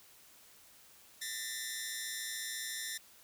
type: tone cluster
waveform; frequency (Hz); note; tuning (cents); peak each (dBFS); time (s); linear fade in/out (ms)
10% pulse; 1784 / 1898 / 2025; A6 / A#6 / B6; +23 / +31 / +43; -31 / -36 / -37; 1.21-2.98; 10
effects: white hiss -60 dBFS RMS until 3.23 s